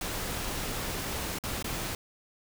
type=noise with dropouts; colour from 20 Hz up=pink; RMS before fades=-34 dBFS; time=0.01-1.95 s; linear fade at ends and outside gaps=2 ms; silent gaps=1.387-1.437 / 1.626-1.643 s; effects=none